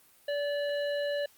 harmonic tone with a mistuned harmonic, 577 Hz, D5, 31 cents flat, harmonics 1 / 3 / 5 / 7, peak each -29 / -39 / -43 / -46 dBFS, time 0.28-1.26 s, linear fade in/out 5 ms, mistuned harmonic 5, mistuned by +22 cents, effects white hiss -61 dBFS RMS until 1.37 s + Opus 32 kbps

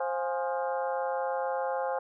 harmonic tone with a mistuned harmonic, 175.9 Hz, F3, 13 cents sharp, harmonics 3 / 4 / 5 / 6 / 7 / 8 / 9, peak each -31 / -37 / -33 / -40 / -45 / -43 / -48 dBFS, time 0-1.99 s, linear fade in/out 5 ms, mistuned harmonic 5, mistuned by -100 cents, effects none

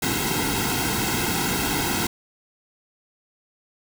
pink noise with comb filter, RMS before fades -24 dBFS, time 0.02-2.07 s, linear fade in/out 5 ms, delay 1.7 ms, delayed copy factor -0.9, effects none

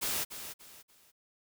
white noise with echo, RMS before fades -33 dBFS, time 0.01-0.25 s, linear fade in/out 20 ms, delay 290 ms, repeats 3, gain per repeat -10 dB, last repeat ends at 1.12 s, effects none

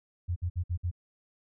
sine tone bursts, 88 Hz, F2, 14 cents sharp, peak -27 dBFS, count 5, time 0.28-0.914 s, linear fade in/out 20 ms, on 82 ms, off 56 ms, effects none

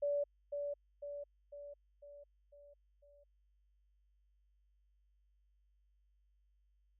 sine tone with echo, 576 Hz, D5, 34 cents flat, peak -32 dBFS, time 0.02-0.24 s, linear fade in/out 10 ms, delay 500 ms, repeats 6, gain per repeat -5 dB, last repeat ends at 3.24 s, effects added 50 Hz sine -70 dBFS peak until 6.99 s

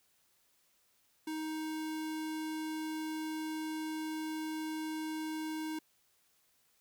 square tone, 313.4 Hz, D#4, 13 cents sharp, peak -37 dBFS, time 1.27-5.79 s, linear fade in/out 5 ms, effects white hiss -72 dBFS RMS until 6.8 s

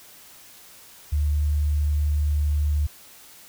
sine tone, 74.1 Hz, D2, 16 cents sharp, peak -19 dBFS, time 1.12-2.87 s, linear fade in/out 10 ms, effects white hiss -48 dBFS RMS until 3.48 s

